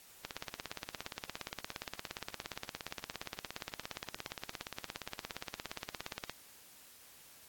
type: click train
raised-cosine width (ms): 0.2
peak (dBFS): -22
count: 105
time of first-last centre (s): 0.25-6.297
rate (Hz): 17.2
effects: white hiss -58 dBFS RMS until 7.48 s + AAC 64 kbps

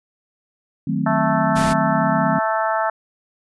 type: chord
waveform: sine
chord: D# diminished seventh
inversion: none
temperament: equal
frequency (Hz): 155.56 / 185 / 220 / 261.6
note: D#3 / F#3 / A3 / C4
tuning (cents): 0 / 0 / 0 / 0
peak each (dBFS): -24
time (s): 0.87-2.39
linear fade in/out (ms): 5
type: harmonic tone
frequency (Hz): 220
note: A3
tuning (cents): 0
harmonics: 3 / 4 / 5 / 6 / 7 / 8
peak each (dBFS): -22 / -22 / -28 / -24 / -30 / -30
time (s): 1.06-2.9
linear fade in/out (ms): 5
type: noise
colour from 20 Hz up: pink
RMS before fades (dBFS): -26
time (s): 1.55-1.74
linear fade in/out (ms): 20
effects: resampled to 24000 Hz

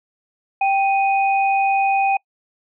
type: tone pair together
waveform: sine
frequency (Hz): 784 / 2489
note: G5 / D#7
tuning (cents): 0 / 0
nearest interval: octave + minor sixth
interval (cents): 2000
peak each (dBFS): -15 / -23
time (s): 0.61-2.17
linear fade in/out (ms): 5
effects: noise-tail reverb RT60 0.1 s tail -26 dB re dry

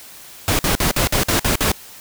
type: noise bursts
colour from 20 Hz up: pink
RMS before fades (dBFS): -17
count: 8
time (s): 0.48-1.717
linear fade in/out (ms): 0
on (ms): 110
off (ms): 51
effects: white hiss -40 dBFS RMS until 2 s

